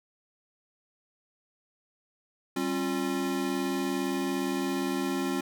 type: tone cluster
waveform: square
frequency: 193.9 / 271.4 / 351 Hz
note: G3 / C#4 / F4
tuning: -19 / -36 / +9 cents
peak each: -36 / -31 / -33 dBFS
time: 2.56-5.41 s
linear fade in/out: 5 ms
effects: none